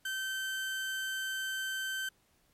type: tone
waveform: 30% pulse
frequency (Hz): 1546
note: G6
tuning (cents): -24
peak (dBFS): -31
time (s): 0.05-2.09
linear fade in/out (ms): 5
effects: pink hiss -70 dBFS RMS until 2.53 s + MP3 64 kbps